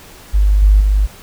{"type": "tone with level steps", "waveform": "sine", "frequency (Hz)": 50.5, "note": "G#1", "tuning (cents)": -48, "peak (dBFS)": [-8, -5, -9], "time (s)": [0.33, 1.07], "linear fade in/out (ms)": 20, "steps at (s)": [0.62, 0.8], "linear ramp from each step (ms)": 5, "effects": ["pink hiss -39 dBFS RMS until 1.22 s"]}